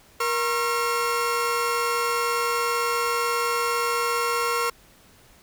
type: tone cluster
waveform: 35% pulse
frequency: 472.4 / 1082 / 1367 Hz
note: A#4 / C#6 / F6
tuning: +23 / -42 / -37 cents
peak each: -25 dBFS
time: 0.2-4.7 s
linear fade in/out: 5 ms
effects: pink hiss -54 dBFS RMS until 5.42 s